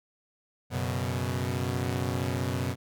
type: chord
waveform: sawtooth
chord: F# suspended fourth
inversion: none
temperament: equal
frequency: 92.5 / 123.47 / 138.59 Hz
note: F#2 / B2 / C#3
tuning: 0 / 0 / 0 cents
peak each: -28 / -27 / -32 dBFS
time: 0.7-2.76 s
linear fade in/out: 50 ms
effects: none